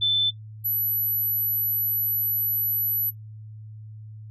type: tone pair in turn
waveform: sine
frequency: 3524 / 11853 Hz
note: A7 / F#9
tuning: +2 / +2 cents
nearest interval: octave + major sixth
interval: 2100 cents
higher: second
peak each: -18 / -21 dBFS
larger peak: first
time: 0.01-0.31 / 0.64-3.11 s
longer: second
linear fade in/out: 20 ms
effects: noise-tail reverb RT60 0.1 s tail -20 dB re dry + added 108 Hz sine -38 dBFS peak until 4.3 s